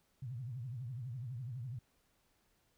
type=tone with vibrato; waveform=sine; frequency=123.47 Hz; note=B2; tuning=in tune; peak=-40 dBFS; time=0.22-1.79 s; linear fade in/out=5 ms; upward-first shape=triangle; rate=12 Hz; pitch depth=220 cents each way; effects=pink hiss -75 dBFS RMS until 2.77 s